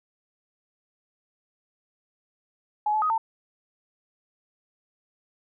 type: tone with pitch steps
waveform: sine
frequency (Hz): 843 / 861 / 1254 / 899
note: G#5 / A5 / D#6 / A5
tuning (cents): +26 / -38 / +13 / +37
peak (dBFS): -21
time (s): 2.86-3.18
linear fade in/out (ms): 5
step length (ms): 80
effects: none